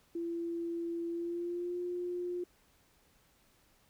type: tone with pitch glide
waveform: sine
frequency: 338.3 to 354.5 Hz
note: E4 to F4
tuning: +45 to +26 cents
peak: -34 dBFS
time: 0.15-2.44 s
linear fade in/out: 5 ms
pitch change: +81 cents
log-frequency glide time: 1.09-1.78 s
effects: pink hiss -68 dBFS RMS until 3.89 s